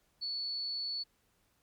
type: tone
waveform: sine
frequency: 4435 Hz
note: C#8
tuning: in tune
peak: -34 dBFS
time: 0.21-1.04 s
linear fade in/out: 20 ms
effects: pink hiss -73 dBFS RMS until 1.62 s + MP3 96 kbps